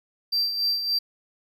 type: tone with tremolo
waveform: triangle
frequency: 4699 Hz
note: D8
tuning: in tune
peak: -19 dBFS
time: 0.32-0.99 s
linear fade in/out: 10 ms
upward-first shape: sine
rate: 3.5 Hz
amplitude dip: 55%
effects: none